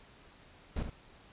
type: noise with echo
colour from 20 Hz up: brown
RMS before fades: -33 dBFS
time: 0.76-0.83 s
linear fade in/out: 5 ms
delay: 71 ms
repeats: 1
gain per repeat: -7 dB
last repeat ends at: 0.901 s
effects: pink hiss -58 dBFS RMS until 1.32 s + resampled to 8000 Hz